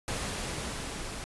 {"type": "noise with level ramp", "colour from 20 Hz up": "pink", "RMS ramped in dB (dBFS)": [-33, -39], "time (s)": [0.08, 1.24], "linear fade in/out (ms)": 0, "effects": ["resampled to 24000 Hz"]}